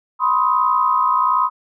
sine tone cluster, 994 / 1055 / 1258 Hz, B5 / C6 / D#6, +11 / +14 / +19 cents, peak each -18 dBFS, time 0.19-1.5 s, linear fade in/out 50 ms, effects none

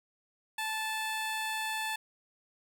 15% pulse tone, 875 Hz, A5, 10 cents flat, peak -26 dBFS, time 0.58-1.96 s, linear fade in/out 5 ms, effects none

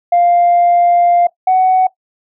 sine tone pair in turn, 698.5 / 746.5 Hz, F5 / F#5, 0 / +15 cents, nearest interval minor second, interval 115 cents, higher second, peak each -6 dBFS, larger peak neither, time 0.12-1.27 / 1.47-1.87 s, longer first, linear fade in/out 5 ms, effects noise-tail reverb RT60 0.1 s tail -18 dB re dry + tanh soft clip ceiling -4 dBFS

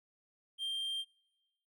triangle tone, 3176 Hz, G7, 22 cents sharp, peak -33 dBFS, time 0.58-1.05 s, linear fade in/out 50 ms, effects noise-tail reverb RT60 1.0 s tail -26 dB re dry

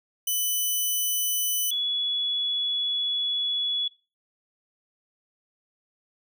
5% pulse / sine tone pair in turn, 3000 / 3394 Hz, F#7 / G#7, +23 / +37 cents, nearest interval major second, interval 214 cents, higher second, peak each -15 / -24 dBFS, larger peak first, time 0.27-1.71 / 1.71-3.88 s, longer second, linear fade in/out 5 ms, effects noise-tail reverb RT60 0.3 s tail -19 dB re dry

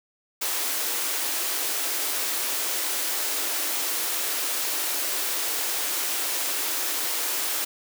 white high-pass noise, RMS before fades -27 dBFS, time 0.41-7.65 s, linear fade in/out 10 ms, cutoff 270 Hz, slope 96 dB/octave, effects none

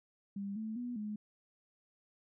sine tone with pitch steps, 199.4 / 219.1 / 243.9 / 210.9 Hz, G3 / A3 / B3 / G#3, +30 / -7 / -21 / +27 cents, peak -37 dBFS, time 0.36-1.16 s, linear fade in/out 5 ms, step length 200 ms, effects none

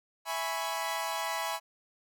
sawtooth chord, C# minor seventh, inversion first, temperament equal, 659.3 / 830.6 / 987.8 / 1108.7 Hz, E5 / G#5 / B5 / C#6, 0 / 0 / 0 / 0 cents, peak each -34 / -33 / -32 / -36 dBFS, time 0.25-1.6 s, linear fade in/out 50 ms, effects none

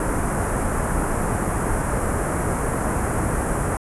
pink band-stop noise, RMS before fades -22 dBFS, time 0-3.77 s, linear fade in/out 2 ms, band 1600 to 10000 Hz, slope 24 dB/octave, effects resampled to 24000 Hz

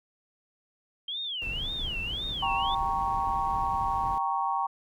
sine tone with vibrato, 3136 Hz, G7, in tune, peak -31 dBFS, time 1.08-2.75 s, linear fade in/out 5 ms, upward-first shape sine, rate 1.9 Hz, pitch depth 280 cents each way
brown noise, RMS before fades -38 dBFS, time 1.42-4.18 s, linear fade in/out 0 ms
sine chord, G diminished, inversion none, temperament equal, 784 / 932.3 / 1108.7 Hz, G5 / Bb5 / Db6, 0 / 0 / 0 cents, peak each -30 dBFS, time 2.42-4.67 s, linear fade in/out 10 ms
effects none

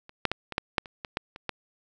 clicks, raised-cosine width 0.3 ms, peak -29 / -6 / -11 / -19 / -9 / -6 / -26 / -19 / -11 / -25 / -13 dBFS, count 11, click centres 0.094 / 0.253 / 0.316 / 0.523 / 0.581 / 0.782 / 0.858 / 1.048 / 1.171 / 1.361 / 1.493 s, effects none

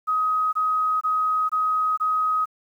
sine tone bursts, 1261 Hz, D#6, 23 cents sharp, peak -19 dBFS, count 5, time 0.07-2.458 s, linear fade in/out 20 ms, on 460 ms, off 22 ms, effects 9-bit

